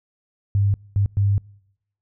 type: tone bursts at uneven times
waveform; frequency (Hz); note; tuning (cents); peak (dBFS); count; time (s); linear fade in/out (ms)
sine; 100; G2; +35; -15; 3; 0.55-0.74 / 0.96-1.06 / 1.17-1.38; 0
effects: noise-tail reverb RT60 0.8 s tail -26 dB re dry